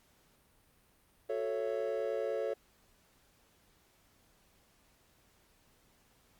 triangle chord, F# minor seventh, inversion none, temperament equal with one note detuned, 370 / 440 / 554.4 / 666.5 Hz, F#4 / A4 / C#5 / E5, 0 / 0 / 0 / +19 cents, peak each -40 / -34 / -34 / -40 dBFS, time 1.29-2.54 s, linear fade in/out 10 ms, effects pink hiss -68 dBFS RMS until 6.39 s + Opus 48 kbps

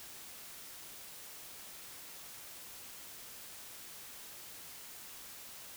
silence, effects white hiss -50 dBFS RMS until 5.76 s

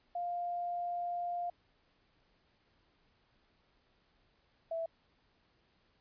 sine tone pair in turn, 701 / 659.4 Hz, F5 / E5, +6 / 0 cents, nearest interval minor second, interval 106 cents, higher first, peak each -34 / -34 dBFS, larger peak neither, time 0.15-1.5 / 4.71-4.86 s, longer first, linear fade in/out 5 ms, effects pink hiss -72 dBFS RMS until 6 s + resampled to 11025 Hz

